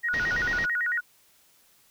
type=tone with vibrato; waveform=sine; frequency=1657 Hz; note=G#6; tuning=4 cents flat; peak=-24 dBFS; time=0.03-1.01 s; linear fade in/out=20 ms; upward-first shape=square; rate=9 Hz; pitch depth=220 cents each way
type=low-pass noise; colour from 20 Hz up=pink; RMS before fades=-36 dBFS; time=0.13-0.66 s; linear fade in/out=10 ms; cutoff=6100 Hz; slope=96 dB/octave
effects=white hiss -61 dBFS RMS until 1.9 s